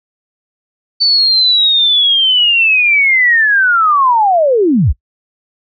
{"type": "linear sweep", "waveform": "sine", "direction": "down", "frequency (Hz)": [4542, 41.2], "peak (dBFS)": -7, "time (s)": [1, 4.93], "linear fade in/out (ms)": 20, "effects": ["noise-tail reverb RT60 0.1 s tail -23 dB re dry"]}